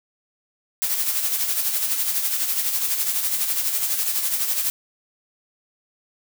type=noise with tremolo; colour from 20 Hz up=blue; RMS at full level=-21 dBFS; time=0.82-4.7 s; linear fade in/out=0 ms; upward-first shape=sine; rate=12 Hz; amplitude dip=50%; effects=none